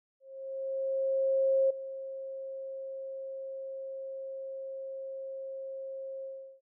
sine tone with ADSR envelope, 536 Hz, C5, 42 cents sharp, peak -22 dBFS, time 0.2-6.61 s, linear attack 1500 ms, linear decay 8 ms, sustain -15 dB, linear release 370 ms, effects none

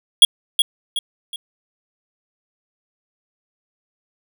square tone with echo, 3322 Hz, G#7, in tune, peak -4 dBFS, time 0.22-0.25 s, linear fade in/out 2 ms, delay 370 ms, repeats 3, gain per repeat -8 dB, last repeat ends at 1.36 s, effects none

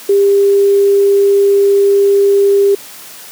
sine tone, 399.2 Hz, G4, 32 cents sharp, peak -6 dBFS, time 0.09-2.75 s, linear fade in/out 5 ms, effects white hiss -33 dBFS RMS until 3.31 s + high-pass 150 Hz 12 dB/octave

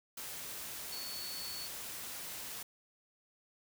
sine tone in noise, 4435 Hz, C#8, in tune, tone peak -43 dBFS, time 0.92-1.67 s, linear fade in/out 5 ms, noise white, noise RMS -44 dBFS, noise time 0.17-2.63 s, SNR -2 dB, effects none

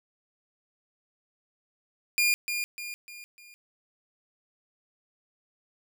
sawtooth tone with echo, 2417 Hz, D7, 49 cents sharp, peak -18 dBFS, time 2.18-2.34 s, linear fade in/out 0 ms, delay 300 ms, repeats 4, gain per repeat -7 dB, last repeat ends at 3.54 s, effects none

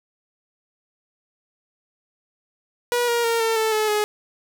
sawtooth tone with pitch steps, 483.5 / 472.5 / 461.7 / 451.1 / 440.8 / 430.7 / 420.9 Hz, B4 / A#4 / A#4 / A4 / A4 / A4 / G#4, -37 / +23 / -17 / +43 / +3 / -37 / +23 cents, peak -15 dBFS, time 2.92-4.04 s, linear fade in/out 0 ms, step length 160 ms, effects none

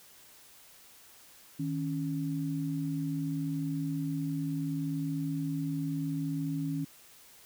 sine tone pair together, 156.49 / 277.2 Hz, D#3 / C#4, +10 / 0 cents, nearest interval minor seventh, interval 990 cents, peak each -33 / -33 dBFS, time 1.59-6.85 s, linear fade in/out 10 ms, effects white hiss -56 dBFS RMS until 7.45 s

